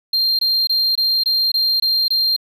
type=tone bursts; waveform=triangle; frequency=4186 Hz; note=C8; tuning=in tune; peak=-13 dBFS; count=8; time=0.13-2.364 s; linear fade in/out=5 ms; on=260 ms; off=22 ms; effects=none